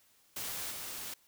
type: noise with level steps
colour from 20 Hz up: white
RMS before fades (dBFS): -39 / -42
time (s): 0.36-1.14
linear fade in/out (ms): 5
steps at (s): 0.7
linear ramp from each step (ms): 20
effects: white hiss -67 dBFS RMS until 1.27 s